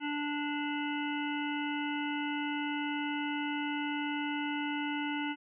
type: harmonic tone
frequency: 293.2 Hz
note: D4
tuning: 3 cents flat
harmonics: 1 / 3 / 5 / 7 / 9 / 10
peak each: -34 / -39 / -41 / -42 / -44 / -44 dBFS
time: 0-5.36 s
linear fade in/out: 50 ms
effects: none